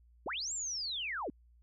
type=linear two-way sweep; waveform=sine; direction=up then down; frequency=209.7 to 7630 to 209.7 Hz; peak=-35 dBFS; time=0.26-1.3 s; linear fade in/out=2 ms; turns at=0.53 s; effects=added 59 Hz sine -60 dBFS peak until 1.62 s